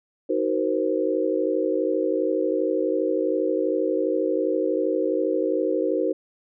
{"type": "chord", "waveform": "sine", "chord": "C half-diminished seventh", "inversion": "first", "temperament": "just", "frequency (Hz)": [314, 376.7, 470.9, 523.3], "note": ["Eb4", "Gb4", "Bb4", "C5"], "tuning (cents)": [16, 31, 18, 0], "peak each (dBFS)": -26, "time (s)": [0.29, 6.13], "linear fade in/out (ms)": 10, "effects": []}